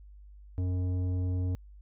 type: tone with tanh clipping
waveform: sine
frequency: 91 Hz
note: F#2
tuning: 28 cents flat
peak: -29 dBFS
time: 0.58-1.55 s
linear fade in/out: 0 ms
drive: 11 dB
effects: added 50 Hz sine -48 dBFS peak until 1.81 s